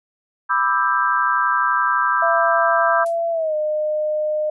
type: chord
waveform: sine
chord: E minor seventh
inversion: second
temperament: just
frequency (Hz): 988.9 / 1186.7 / 1318.5 / 1582.2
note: B5 / D6 / E6 / G6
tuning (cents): +2 / +18 / 0 / +16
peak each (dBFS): -21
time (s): 0.49-3.05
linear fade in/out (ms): 20
type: tone with pitch glide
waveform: sine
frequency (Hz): 673 to 610.1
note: E5 to D#5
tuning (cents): +36 to -34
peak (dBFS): -18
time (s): 2.22-4.5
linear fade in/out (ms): 5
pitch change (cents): -170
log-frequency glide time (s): 3.31-3.55
type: noise with exponential decay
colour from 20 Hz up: violet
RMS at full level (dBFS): -31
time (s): 3.06-3.19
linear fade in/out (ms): 1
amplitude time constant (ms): 27
effects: resampled to 24000 Hz